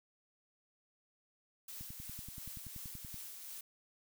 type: noise with tremolo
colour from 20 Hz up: blue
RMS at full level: -47 dBFS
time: 1.68-3.61 s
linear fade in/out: 5 ms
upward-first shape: sine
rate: 2.8 Hz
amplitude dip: 30%
type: click train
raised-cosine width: 5 ms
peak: -37 dBFS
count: 15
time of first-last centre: 1.81-3.143 s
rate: 10.5 Hz
effects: none